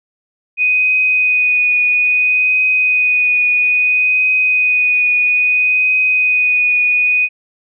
sine tone with vibrato, 2489 Hz, D#7, in tune, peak -10 dBFS, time 0.57-7.29 s, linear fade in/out 50 ms, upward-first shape triangle, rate 0.6 Hz, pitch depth 17 cents each way, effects none

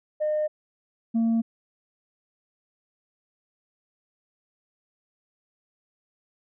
sine tone pair in turn, 609 / 228.1 Hz, D#5 / A#3, -37 / -37 cents, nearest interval octave + perfect fourth, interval 1700 cents, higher first, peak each -21 / -17 dBFS, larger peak second, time 0.2-0.48 / 1.14-1.42 s, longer neither, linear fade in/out 20 ms, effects tanh soft clip ceiling -19 dBFS

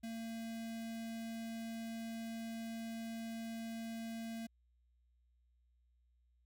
square tone with notch filter, 226.9 Hz, A#3, 47 cents flat, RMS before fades -44 dBFS, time 0.03-4.47 s, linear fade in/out 10 ms, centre 1100 Hz, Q 1.9, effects added 60 Hz sine -70 dBFS peak until 6.45 s

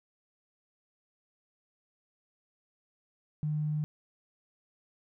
triangle tone with tanh clipping, 151.5 Hz, D#3, 46 cents flat, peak -28 dBFS, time 3.43-3.84 s, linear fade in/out 0 ms, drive 3 dB, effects none

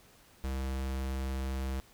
square tone, 66.2 Hz, C2, 21 cents sharp, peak -33 dBFS, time 0.44-1.8 s, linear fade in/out 0 ms, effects pink hiss -60 dBFS RMS until 1.93 s

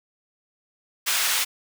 pink high-pass noise, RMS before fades -23 dBFS, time 1.06-1.45 s, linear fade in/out 20 ms, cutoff 1600 Hz, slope 12 dB/octave, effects none

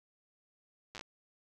slowing click train, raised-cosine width 0.2 ms, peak -27 dBFS, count 6, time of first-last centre 0.95-1.011 s, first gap 8 ms, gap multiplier 1.21, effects none

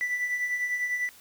triangle tone with tremolo, 1975.5 Hz, B6, in tune, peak -21 dBFS, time 0.01-1.09 s, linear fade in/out 0 ms, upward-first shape triangle, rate 10 Hz, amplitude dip 65%, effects tanh soft clip ceiling -20 dBFS + white hiss -53 dBFS RMS until 1.2 s

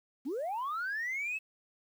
sine linear sweep, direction up, 233.1 to 2640 Hz, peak -31 dBFS, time 0.25-1.39 s, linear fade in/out 20 ms, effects tanh soft clip ceiling -30 dBFS + 10-bit

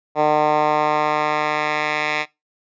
10% pulse tone with band-pass filter sweep, 151.3 Hz, D#3, 48 cents flat, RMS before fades -19 dBFS, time 0.15-2.26 s, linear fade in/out 50 ms, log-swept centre 730 to 2200 Hz, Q 1.5, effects noise-tail reverb RT60 0.2 s tail -20 dB re dry + resampled to 16000 Hz

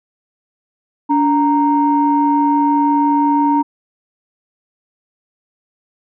sine tone pair together, 288.1 / 929.8 Hz, D4 / A#5, -33 / -5 cents, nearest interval octave + minor sixth, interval 2028 cents, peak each -13 dBFS, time 1.09-3.63 s, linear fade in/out 20 ms, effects tanh soft clip ceiling -3 dBFS

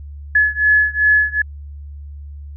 sine beating tone pair, 1705 / 1707.6 Hz, G#6 / G#6, +45 / +48 cents, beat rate 2.6 Hz, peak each -14 / -15 dBFS, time 0.35-1.42 s, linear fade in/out 5 ms, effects added 72 Hz sine -30 dBFS peak until 2.56 s

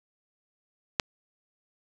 click, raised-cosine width 0.2 ms, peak -5 dBFS, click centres 0.998 s, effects none

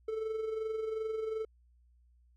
triangle tone with amplitude modulation, 440 Hz, A4, in tune, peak -29 dBFS, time 0.08-1.45 s, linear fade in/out 5 ms, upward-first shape sine, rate 22.7 Hz, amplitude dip 50%, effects added 60 Hz sine -62 dBFS peak until 2.36 s

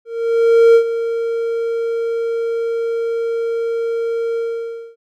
triangle tone with ADSR envelope, 461 Hz, A#4, 19 cents flat, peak -3 dBFS, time 0.05-4.96 s, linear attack 700 ms, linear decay 83 ms, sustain -12 dB, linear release 590 ms, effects none

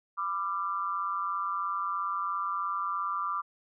sine tone with amplitude modulation, 1182 Hz, D6, 11 cents sharp, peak -25 dBFS, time 0.17-3.42 s, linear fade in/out 20 ms, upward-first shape sine, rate 183 Hz, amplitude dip 85%, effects none

